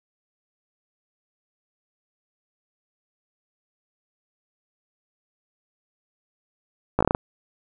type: slowing click train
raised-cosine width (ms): 1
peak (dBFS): -5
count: 7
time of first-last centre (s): 6.99-7.149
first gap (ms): 16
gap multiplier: 1.2
effects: none